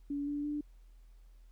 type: tone with pitch steps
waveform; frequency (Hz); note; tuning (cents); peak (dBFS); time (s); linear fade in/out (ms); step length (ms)
sine; 285.5 / 290.3 / 295.2; D4 / D4 / D4; -49 / -20 / +9; -33; 0.1-0.61; 5; 170
effects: added 41 Hz sine -54 dBFS peak until 1.51 s + pink hiss -75 dBFS RMS until 1.51 s